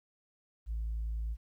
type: tone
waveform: sine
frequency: 55.3 Hz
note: A1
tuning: 9 cents sharp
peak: -31 dBFS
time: 0.66-1.37 s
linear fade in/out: 50 ms
effects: tanh soft clip ceiling -30 dBFS + 12-bit